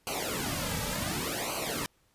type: noise with flanger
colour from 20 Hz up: pink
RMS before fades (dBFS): -33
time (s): 0.07-1.86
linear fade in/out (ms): 0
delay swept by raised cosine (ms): 0.56 to 2.86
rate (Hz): 0.68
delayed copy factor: -0.95
effects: pink hiss -69 dBFS RMS until 2.14 s + resampled to 32000 Hz